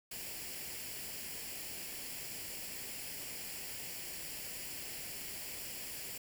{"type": "noise with comb filter", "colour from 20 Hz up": "white", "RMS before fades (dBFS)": -44, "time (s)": [0.11, 6.18], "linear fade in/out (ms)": 5, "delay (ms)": 0.4, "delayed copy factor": 0.6, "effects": []}